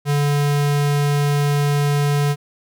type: tone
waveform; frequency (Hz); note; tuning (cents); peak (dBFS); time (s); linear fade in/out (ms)
square; 144.5; D3; -28; -16; 0.05-2.36; 50
effects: none